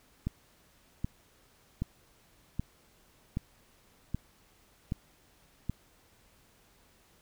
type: click train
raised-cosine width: 5 ms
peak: -19 dBFS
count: 8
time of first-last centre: 0.27-5.696 s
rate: 1.29 Hz
effects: pink hiss -64 dBFS RMS until 7.21 s